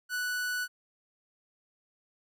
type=tone; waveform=45% pulse; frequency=1481 Hz; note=F#6; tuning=1 cent sharp; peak=-30 dBFS; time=0.09-0.68 s; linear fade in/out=50 ms; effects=none